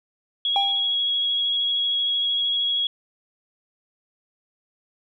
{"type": "tone with vibrato", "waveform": "sine", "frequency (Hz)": 3322, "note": "G#7", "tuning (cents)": 0, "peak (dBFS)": -20, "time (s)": [0.45, 2.87], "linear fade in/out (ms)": 2, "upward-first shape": "sine", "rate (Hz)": 13, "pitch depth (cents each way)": 12}
{"type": "tone with exponential decay", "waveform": "triangle", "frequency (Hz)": 795, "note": "G5", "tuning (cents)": 24, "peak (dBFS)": -16, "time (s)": [0.56, 0.97], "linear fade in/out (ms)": 1, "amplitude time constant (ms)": 89}
{"effects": []}